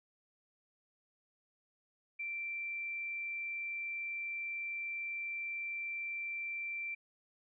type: tone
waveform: sine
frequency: 2349 Hz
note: D7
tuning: in tune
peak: -37 dBFS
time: 2.19-6.95 s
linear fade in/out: 10 ms
effects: none